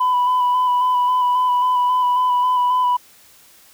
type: tone with vibrato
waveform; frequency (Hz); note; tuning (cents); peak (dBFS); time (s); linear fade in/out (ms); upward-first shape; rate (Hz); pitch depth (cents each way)
sine; 995; B5; +13; -12; 0-2.97; 10; square; 3.7; 17
effects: tanh soft clip ceiling -12 dBFS + white hiss -49 dBFS RMS until 3.73 s